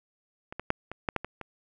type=clicks; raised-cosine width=0.5 ms; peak=-24 / -19 / -9 / -22 / -12 / -12 / -20 / -23 dBFS; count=8; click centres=0.525 / 0.596 / 0.704 / 0.916 / 1.088 / 1.163 / 1.246 / 1.413 s; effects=none

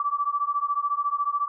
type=beating tone pair; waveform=sine; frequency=1151 / 1165 Hz; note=D6 / D6; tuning=-35 / -14 cents; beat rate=14 Hz; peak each=-26 dBFS; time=0-1.48 s; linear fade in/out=2 ms; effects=none

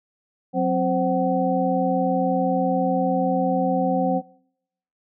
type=tone cluster; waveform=sine; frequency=183.1 / 263.2 / 523 / 754 Hz; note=F#3 / C4 / C5 / F#5; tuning=-18 / +10 / -1 / +32 cents; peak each=-24 dBFS; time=0.53-4.22 s; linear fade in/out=50 ms; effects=noise-tail reverb RT60 0.8 s tail -26 dB re dry

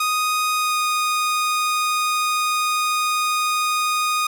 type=tone with pitch glide; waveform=sawtooth; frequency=1244.5 to 1235.9 Hz; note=D#6 to D#6; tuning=0 to -12 cents; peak=-15 dBFS; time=0-4.27 s; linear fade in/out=5 ms; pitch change=-12 cents; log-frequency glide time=0.54-0.8 s; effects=none

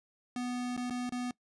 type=tone with dropouts; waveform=square; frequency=246.9 Hz; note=B3; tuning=in tune; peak=-34 dBFS; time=0.36-1.31 s; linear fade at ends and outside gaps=2 ms; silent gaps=0.766-0.775 / 0.899-0.906 / 1.094-1.122 s; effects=noise-tail reverb RT60 0.1 s tail -21 dB re dry + resampled to 22050 Hz

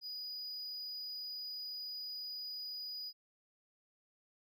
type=tone; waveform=triangle; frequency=4933 Hz; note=D#8; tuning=16 cents flat; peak=-40 dBFS; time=0.01-3.13 s; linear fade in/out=50 ms; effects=none

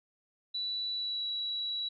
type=tone with pitch glide; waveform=sine; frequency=3951 to 3910 Hz; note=B7 to B7; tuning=0 to -18 cents; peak=-32 dBFS; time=0.54-1.89 s; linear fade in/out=10 ms; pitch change=-18 cents; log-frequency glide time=0.93-1.25 s; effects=none

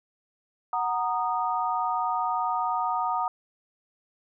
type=chord; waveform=sine; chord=D# minor; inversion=first; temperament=equal with one note detuned; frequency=740 / 932.3 / 1235.2 Hz; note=F#5 / A#5 / D#6; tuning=0 / 0 / -13 cents; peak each=-29 / -28 / -29 dBFS; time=0.73-3.28 s; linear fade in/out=2 ms; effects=none

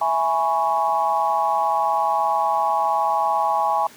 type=chord; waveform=sine; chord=C# minor seventh; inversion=first; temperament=equal; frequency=659.3 / 830.6 / 987.8 / 1108.7 Hz; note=E5 / G#5 / B5 / C#6; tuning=0 / 0 / 0 / 0 cents; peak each=-26 / -20 / -25 / -24 dBFS; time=0.01-3.87 s; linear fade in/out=5 ms; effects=pink hiss -45 dBFS RMS until 3.96 s + high-pass 200 Hz 12 dB/octave

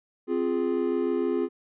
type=chord; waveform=triangle; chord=F minor; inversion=second; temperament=equal; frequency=261.6 / 349.2 / 415.3 Hz; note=C4 / F4 / Ab4; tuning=0 / 0 / 0 cents; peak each=-27 / -25 / -26 dBFS; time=0.27-1.49 s; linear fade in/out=50 ms; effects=resampled to 8000 Hz

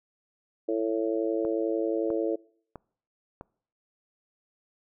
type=harmonic tone; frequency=111.1 Hz; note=A2; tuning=17 cents sharp; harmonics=3 / 4 / 5 / 6; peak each=-28 / -29 / -31 / -39 dBFS; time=0.68-2.36 s; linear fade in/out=10 ms
type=click train; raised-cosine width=1 ms; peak=-26 dBFS; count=4; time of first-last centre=1.45-3.411 s; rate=1.53 Hz
effects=noise-tail reverb RT60 0.6 s tail -24 dB re dry

